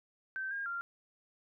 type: tone with pitch steps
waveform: sine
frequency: 1549 / 1617 / 1388 Hz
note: G6 / G#6 / F6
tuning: -21 / -47 / -11 cents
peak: -35 dBFS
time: 0.36-0.81 s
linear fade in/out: 0 ms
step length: 150 ms
effects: none